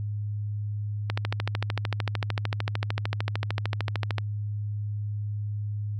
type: click train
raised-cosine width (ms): 0.3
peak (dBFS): -12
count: 42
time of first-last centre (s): 1.1-4.183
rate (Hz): 13.3
effects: added 104 Hz sine -28 dBFS peak until 5.99 s